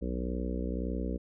harmonic tone, 61.74 Hz, B1, in tune, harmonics 1 / 3 / 4 / 5 / 6 / 7 / 8 / 9, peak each -34 / -37 / -39 / -40 / -46 / -42 / -43 / -46 dBFS, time 0.01-1.18 s, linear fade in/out 20 ms, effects none

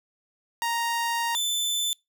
sawtooth tone pair in turn, 933 / 3523 Hz, A#5 / A7, +1 / +1 cents, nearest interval octave + major seventh, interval 2300 cents, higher second, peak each -21 dBFS, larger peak neither, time 0.62-1.35 / 1.35-1.93 s, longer first, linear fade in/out 0 ms, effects noise-tail reverb RT60 0.2 s tail -25 dB re dry

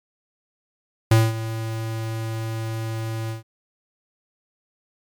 square tone with ADSR envelope, 112.1 Hz, A2, 33 cents sharp, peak -11 dBFS, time 1.11-3.43 s, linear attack 5 ms, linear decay 210 ms, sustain -15 dB, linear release 130 ms, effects MP3 96 kbps

